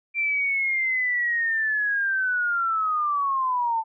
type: linear sweep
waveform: sine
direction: down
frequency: 2364 to 880 Hz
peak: -21 dBFS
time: 0.14-3.84 s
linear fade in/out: 50 ms
effects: none